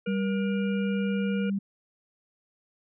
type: harmonic tone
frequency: 475.6 Hz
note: A#4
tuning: 35 cents sharp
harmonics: 1 / 3 / 5 / 6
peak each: -33 / -40 / -43 / -46 dBFS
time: 0.06-1.5 s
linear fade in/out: 5 ms
type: tone with pitch glide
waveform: sine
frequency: 196 to 197.59 Hz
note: G3 to G3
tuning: 0 to +14 cents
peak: -25 dBFS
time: 0.07-1.59 s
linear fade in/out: 10 ms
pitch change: +14 cents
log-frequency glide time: 0.29-0.51 s
effects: none